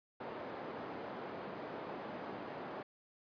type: band-pass noise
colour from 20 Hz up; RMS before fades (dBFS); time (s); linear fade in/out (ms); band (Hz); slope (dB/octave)
white; -45; 0.2-2.83; 5; 190 to 810; 12
effects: resampled to 11025 Hz